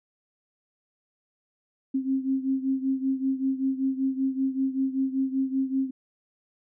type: beating tone pair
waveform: sine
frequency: 265.1 / 270.3 Hz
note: C4 / C#4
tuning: +23 / -44 cents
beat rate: 5.2 Hz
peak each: -25 / -29 dBFS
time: 1.94-5.91 s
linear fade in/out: 10 ms
effects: none